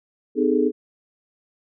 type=tone cluster; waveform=sine; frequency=253.1 / 306.7 / 408.1 / 436.3 Hz; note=B3 / D#4 / G#4 / A4; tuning=+43 / -25 / -30 / -15 cents; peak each=-22 dBFS; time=0.35-0.72 s; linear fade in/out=50 ms; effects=none